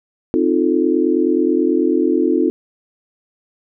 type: chord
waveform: sine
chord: F dominant seventh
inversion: second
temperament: equal with one note detuned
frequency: 261.6 / 311.1 / 350.8 / 440 Hz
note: C4 / Eb4 / F4 / A4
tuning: 0 / 0 / +8 / 0 cents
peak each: -19 / -17 / -17 / -21 dBFS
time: 0.34-2.5 s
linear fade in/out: 0 ms
effects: none